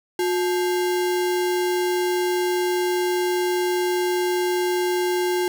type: tone with sample-and-hold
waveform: sine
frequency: 360 Hz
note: F#4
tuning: 47 cents flat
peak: -19 dBFS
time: 0.19-5.48 s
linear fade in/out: 2 ms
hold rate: 1225 Hz
effects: none